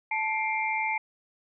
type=tone cluster; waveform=sine; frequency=878 / 2114 / 2347 Hz; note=A5 / C7 / D7; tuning=-4 / +17 / -2 cents; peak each=-29 / -30 / -32 dBFS; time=0.11-0.98 s; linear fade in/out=5 ms; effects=none